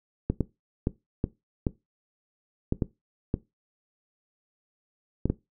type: clicks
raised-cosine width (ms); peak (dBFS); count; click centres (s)
3; -11; 10; 0.3 / 0.407 / 0.871 / 1.241 / 1.668 / 2.724 / 2.822 / 3.341 / 5.256 / 5.3
effects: noise-tail reverb RT60 0.2 s tail -18 dB re dry